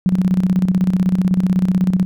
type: tone with tremolo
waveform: sine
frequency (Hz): 184.4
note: F#3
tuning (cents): -6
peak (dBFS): -10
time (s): 0.06-2.05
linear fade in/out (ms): 0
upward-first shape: square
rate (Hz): 16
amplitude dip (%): 65
effects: none